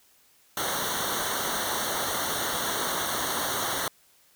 pink noise with comb filter, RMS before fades -29 dBFS, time 0.57-3.88 s, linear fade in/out 2 ms, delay 0.4 ms, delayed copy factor -1, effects white hiss -61 dBFS RMS until 4.35 s

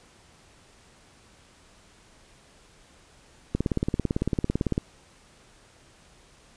click train, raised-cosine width 3 ms, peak -11 dBFS, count 23, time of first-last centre 3.55-4.779 s, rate 17.9 Hz, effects pink hiss -56 dBFS RMS until 6.56 s + resampled to 22050 Hz

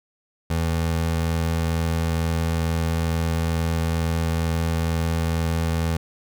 25% pulse tone, 82.2 Hz, E2, 4 cents flat, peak -17 dBFS, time 0.5-5.97 s, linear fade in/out 5 ms, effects none

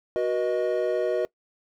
triangle chord, B major, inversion second, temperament equal with one note detuned, 370 / 482.3 / 622.3 Hz, F#4 / B4 / D#5, 0 / -41 / 0 cents, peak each -25 dBFS, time 0.16-1.25 s, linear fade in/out 0 ms, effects noise-tail reverb RT60 0.1 s tail -22 dB re dry

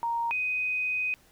sine tone pair in turn, 932.3 / 2503 Hz, A#5 / D#7, 0 / +10 cents, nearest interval octave + perfect fourth, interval 1710 cents, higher second, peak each -26 dBFS, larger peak neither, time 0.03-0.31 / 0.31-1.14 s, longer second, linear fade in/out 0 ms, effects pink hiss -60 dBFS RMS until 1.31 s

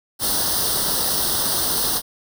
white noise with comb filter, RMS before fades -21 dBFS, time 0.19-2.02 s, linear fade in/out 50 ms, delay 0.21 ms, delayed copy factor +0.9, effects none

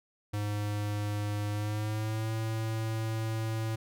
square tone with pitch glide, 103.83 to 111.28 Hz, G#2 to A2, 0 to +20 cents, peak -31 dBFS, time 0.33-3.76 s, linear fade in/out 10 ms, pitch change +120 cents, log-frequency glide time 1.51-2.33 s, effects none

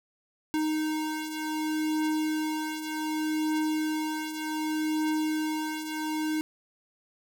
square beating tone pair, 309.8 / 310.46 Hz, D#4 / D#4, -7 / -4 cents, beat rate 0.66 Hz, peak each -35 / -29 dBFS, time 0.54-6.41 s, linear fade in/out 0 ms, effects none

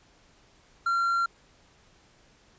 triangle tone, 1374 Hz, F6, 29 cents flat, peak -21 dBFS, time 0.86-1.26 s, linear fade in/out 5 ms, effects pink hiss -60 dBFS RMS until 2.58 s + resampled to 16000 Hz

